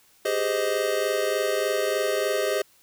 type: chord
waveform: square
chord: Ab major seventh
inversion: third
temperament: equal with one note detuned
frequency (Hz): 392 / 415.3 / 518.7 / 622.3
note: G4 / Ab4 / C5 / Eb5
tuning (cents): 0 / 0 / -15 / 0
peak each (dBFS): -31 / -29 / -29 / -28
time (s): 0.25-2.62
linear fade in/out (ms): 5
effects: white hiss -59 dBFS RMS until 2.82 s